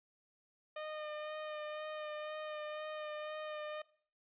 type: tone with vibrato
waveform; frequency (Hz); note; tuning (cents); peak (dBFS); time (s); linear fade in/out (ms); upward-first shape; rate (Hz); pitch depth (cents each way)
sawtooth; 610; D#5; -34; -37; 0.76-3.82; 5; sine; 2; 18
effects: noise-tail reverb RT60 0.5 s tail -20 dB re dry + resampled to 8000 Hz